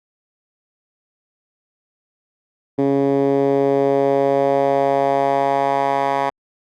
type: tone with band-pass filter sweep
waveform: 10% pulse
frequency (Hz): 138.4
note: C#3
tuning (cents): -2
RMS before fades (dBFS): -17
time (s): 2.78-6.3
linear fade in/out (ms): 10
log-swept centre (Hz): 320 to 1000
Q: 1.9
effects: Opus 48 kbps